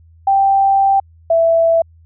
sine tone pair in turn, 784 / 662 Hz, G5 / E5, 0 / +7 cents, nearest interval minor third, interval 293 cents, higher first, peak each -9 dBFS, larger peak neither, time 0.27-1 / 1.3-1.82 s, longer first, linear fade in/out 5 ms, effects added 82 Hz sine -43 dBFS peak until 2.05 s

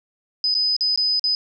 sine tone with dropouts, 5010 Hz, D#8, 11 cents sharp, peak -17 dBFS, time 0.44-1.35 s, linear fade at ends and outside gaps 1 ms, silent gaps 0.542-0.55 / 0.765-0.808 / 0.96-0.975 / 1.195-1.24 s, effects none

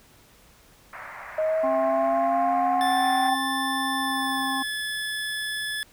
white band-pass noise, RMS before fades -40 dBFS, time 0.93-3.29 s, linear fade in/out 0 ms, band 600 to 2100 Hz, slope 48 dB/octave
sine exponential sweep, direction up, 625 to 776 Hz, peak -21 dBFS, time 1.38-3.35 s, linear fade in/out 5 ms
harmonic tone, 267.1 Hz, C4, 36 cents sharp, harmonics 1 / 3 / 4, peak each -30 / -30 / -30 dBFS, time 1.63-4.63 s, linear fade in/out 10 ms
25% pulse tone with pitch glide, 1760 to 1720.8 Hz, A6 to A6, 0 to -39 cents, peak -24 dBFS, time 2.81-5.83 s, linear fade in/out 0 ms, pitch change -39 cents, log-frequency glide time 3.96-4.65 s
effects pink hiss -55 dBFS RMS until 5.92 s

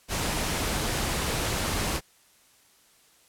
pink noise, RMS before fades -28 dBFS, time 0.08-2.01 s, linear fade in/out 50 ms, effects white hiss -60 dBFS RMS until 3.28 s + low-pass 12000 Hz 12 dB/octave

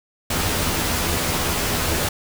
pink noise with comb filter, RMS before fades -22 dBFS, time 0.3-2.09 s, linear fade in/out 5 ms, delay 12 ms, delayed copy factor +0.6, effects none

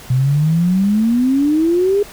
sine exponential sweep, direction up, 124.2 to 415.3 Hz, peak -11 dBFS, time 0.1-2.03 s, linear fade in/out 5 ms, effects pink hiss -37 dBFS RMS until 2.12 s

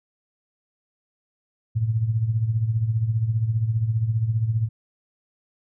sine tone with tremolo, 112 Hz, A2, 31 cents sharp, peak -16 dBFS, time 1.75-4.69 s, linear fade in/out 20 ms, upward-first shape triangle, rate 15 Hz, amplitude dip 75%, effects none

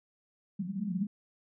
pink band-pass noise, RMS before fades -34 dBFS, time 0.59-1.07 s, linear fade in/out 5 ms, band 180 to 210 Hz, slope 96 dB/octave, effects none

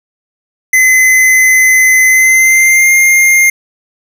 square tone with pitch glide, 2039 to 2116 Hz, C7 to C7, -45 to +19 cents, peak -5 dBFS, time 0.73-3.5 s, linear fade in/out 5 ms, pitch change +64 cents, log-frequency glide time 2.08-2.91 s, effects none

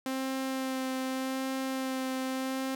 sawtooth tone with vibrato, 262.9 Hz, C4, 8 cents sharp, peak -27 dBFS, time 0.06-2.75 s, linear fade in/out 2 ms, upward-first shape sine, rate 0.84 Hz, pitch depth 13 cents each way, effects none

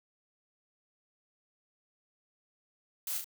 blue noise with echo, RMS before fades -36 dBFS, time 3.07-3.18 s, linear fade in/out 2 ms, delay 32 ms, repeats 2, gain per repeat -4 dB, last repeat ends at 3.244 s, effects none

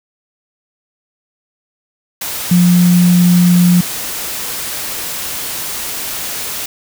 sine tone in noise, 176.9 Hz, F3, 23 cents sharp, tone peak -6 dBFS, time 2.51-3.81 s, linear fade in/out 5 ms, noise white, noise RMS -22 dBFS, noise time 2.21-6.66 s, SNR +13 dB, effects none

